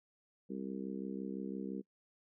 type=harmonic tone; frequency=65.9 Hz; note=C2; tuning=13 cents sharp; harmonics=3 / 4 / 5 / 6 / 7; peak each=-42 / -44 / -46 / -48 / -49 dBFS; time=0.49-1.82 s; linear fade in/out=20 ms; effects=noise-tail reverb RT60 0.1 s tail -23 dB re dry